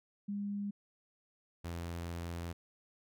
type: tone pair in turn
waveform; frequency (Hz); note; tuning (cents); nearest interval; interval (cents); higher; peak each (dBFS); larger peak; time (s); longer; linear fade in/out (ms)
sine / sawtooth; 202.7 / 85.22; G#3 / F2; -42 / -42; octave + minor third; 1500; first; -35 / -35; neither; 0.28-0.71 / 1.64-2.53; second; 10
effects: none